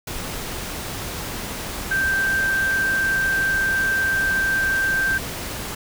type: tone in noise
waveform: sine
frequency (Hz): 1568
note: G6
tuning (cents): 0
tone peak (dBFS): -18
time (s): 1.91-5.18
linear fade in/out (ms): 5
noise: pink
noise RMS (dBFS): -30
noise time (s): 0.07-5.75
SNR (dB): +9
effects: none